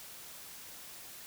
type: silence
effects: white hiss -49 dBFS RMS until 1.26 s